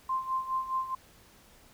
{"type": "tone with tremolo", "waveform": "sine", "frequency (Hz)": 1046.5, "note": "C6", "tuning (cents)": 0, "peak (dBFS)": -26, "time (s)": [0.09, 0.95], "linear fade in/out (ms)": 5, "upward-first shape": "sine", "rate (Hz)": 4.8, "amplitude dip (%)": 75, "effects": ["pink hiss -58 dBFS RMS until 1.73 s"]}